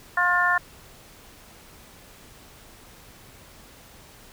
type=harmonic tone; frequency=355.2 Hz; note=F4; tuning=29 cents sharp; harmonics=2 / 3 / 4 / 5; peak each=-27 / -24 / -24 / -22 dBFS; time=0.17-0.58 s; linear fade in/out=5 ms; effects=pink hiss -49 dBFS RMS until 4.32 s